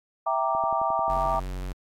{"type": "chord", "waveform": "sine", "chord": "E half-diminished seventh", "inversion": "none", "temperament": "equal", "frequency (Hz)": [659.3, 784, 932.3, 1174.7], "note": ["E5", "G5", "Bb5", "D6"], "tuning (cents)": [0, 0, 0, 0], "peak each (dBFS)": -28, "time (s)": [0.26, 1.4], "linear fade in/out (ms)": 10}
{"type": "click train", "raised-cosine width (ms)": 2, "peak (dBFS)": -28, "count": 10, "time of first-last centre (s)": [0.55, 1.346], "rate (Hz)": 11.3}
{"type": "tone", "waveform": "square", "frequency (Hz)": 46.17, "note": "F#1", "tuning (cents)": -3, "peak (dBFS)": -31, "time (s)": [1.09, 1.73], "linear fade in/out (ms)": 10}
{"effects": ["AAC 64 kbps"]}